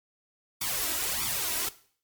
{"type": "noise with flanger", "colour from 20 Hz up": "white", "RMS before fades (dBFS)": -30, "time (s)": [0.61, 1.69], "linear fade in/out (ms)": 5, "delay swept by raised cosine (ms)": [0.86, 3.16], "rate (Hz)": 1.6, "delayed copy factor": 0.8, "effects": ["noise-tail reverb RT60 0.5 s tail -17 dB re dry", "MP3 96 kbps"]}